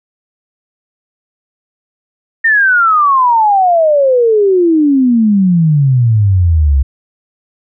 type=exponential sweep; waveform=sine; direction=down; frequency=1844 to 65.41 Hz; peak=-6 dBFS; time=2.44-6.83 s; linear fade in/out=10 ms; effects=none